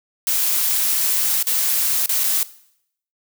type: noise with dropouts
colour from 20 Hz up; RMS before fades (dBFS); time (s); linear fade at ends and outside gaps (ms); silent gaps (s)
blue; -19; 0.27-2.43; 1; 1.427-1.469 / 2.06-2.092 / 2.236-2.24
effects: noise-tail reverb RT60 0.7 s tail -18 dB re dry